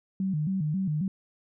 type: tone with vibrato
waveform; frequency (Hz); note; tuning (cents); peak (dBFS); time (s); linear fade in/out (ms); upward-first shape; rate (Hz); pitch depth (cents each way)
sine; 170.4; F3; -42; -25; 0.2-1.08; 2; square; 3.7; 200
effects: none